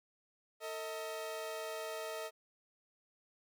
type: tone pair together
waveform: sawtooth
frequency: 450 / 634.8 Hz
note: A4 / D#5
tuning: +39 / +35 cents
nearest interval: tritone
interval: 596 cents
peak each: -40 / -38 dBFS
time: 0.6-2.31 s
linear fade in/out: 50 ms
effects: none